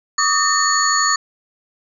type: tone cluster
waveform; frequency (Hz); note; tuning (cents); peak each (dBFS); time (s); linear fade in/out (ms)
sine; 1146 / 1238 / 1815 / 4416 / 6790; D6 / D#6 / A#6 / C#8 / G#8; -43 / -9 / -47 / -7 / +37; -20; 0.18-1.16; 5
effects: tanh soft clip ceiling -2 dBFS